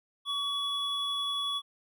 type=tone pair together; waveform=triangle; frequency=1134 / 3391 Hz; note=C#6 / G#7; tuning=+39 / +35 cents; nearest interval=octave + perfect fifth; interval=1896 cents; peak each=-34 / -29 dBFS; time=0.25-1.62 s; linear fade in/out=50 ms; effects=none